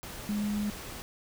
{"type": "tone in noise", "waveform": "sine", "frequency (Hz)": 207.7, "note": "G#3", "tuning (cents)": 0, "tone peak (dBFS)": -28, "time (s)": [0.29, 0.7], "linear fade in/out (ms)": 0, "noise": "pink", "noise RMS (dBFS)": -42, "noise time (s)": [0.03, 1.02], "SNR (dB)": 11, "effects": []}